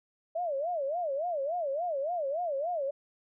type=tone with vibrato; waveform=sine; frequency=622.3 Hz; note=D#5; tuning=in tune; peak=-29 dBFS; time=0.35-2.91 s; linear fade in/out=10 ms; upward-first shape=sine; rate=3.5 Hz; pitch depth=250 cents each way; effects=none